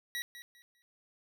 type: tone with echo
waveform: 25% pulse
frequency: 1923 Hz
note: B6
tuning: 47 cents flat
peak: -31 dBFS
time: 0.15-0.22 s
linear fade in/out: 0 ms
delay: 200 ms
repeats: 3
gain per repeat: -12 dB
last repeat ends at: 0.82 s
effects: none